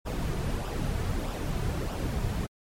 brown noise with flanger, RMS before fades -30 dBFS, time 0.05-2.47 s, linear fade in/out 20 ms, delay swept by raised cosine 0.46 to 3.76 ms, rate 1.6 Hz, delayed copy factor -0.5, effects MP3 64 kbps

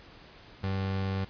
30% pulse tone, 96.3 Hz, G2, 30 cents flat, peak -26 dBFS, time 0.63-1.25 s, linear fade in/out 10 ms, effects pink hiss -52 dBFS RMS until 1.29 s + resampled to 11025 Hz

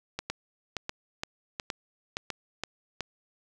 two click trains, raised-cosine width 0.2 ms, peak -14 / -15 dBFS, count 6 / 5, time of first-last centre 0.3-2.636 / 0.19-3.007 s, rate 2.14 / 1.42 Hz, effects none

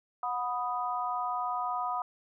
sine chord, B major, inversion second, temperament equal with one note detuned, 729.8 / 987.8 / 1244.5 Hz, F#5 / B5 / D#6, -24 / 0 / 0 cents, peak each -34 dBFS, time 0.23-2.02 s, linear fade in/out 2 ms, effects none

